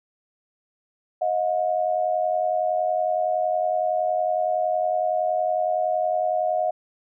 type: tone pair together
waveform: sine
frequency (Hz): 629 / 719.8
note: D#5 / F#5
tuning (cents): +19 / -48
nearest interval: major second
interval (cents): 233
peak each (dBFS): -23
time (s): 1.21-6.71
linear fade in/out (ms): 10
effects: none